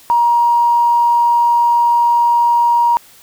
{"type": "tone", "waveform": "triangle", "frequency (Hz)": 947, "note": "A#5", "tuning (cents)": 27, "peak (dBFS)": -5, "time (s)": [0.1, 2.97], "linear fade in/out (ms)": 0, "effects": ["tanh soft clip ceiling -7 dBFS", "white hiss -44 dBFS RMS until 3.22 s"]}